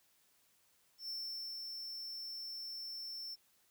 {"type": "tone with ADSR envelope", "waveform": "square", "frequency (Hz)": 5380, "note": "E8", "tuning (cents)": 34, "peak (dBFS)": -40, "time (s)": [0.98, 3.36], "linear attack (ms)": 110, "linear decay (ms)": 490, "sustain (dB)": -3, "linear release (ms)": 25, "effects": ["white hiss -72 dBFS RMS until 3.7 s"]}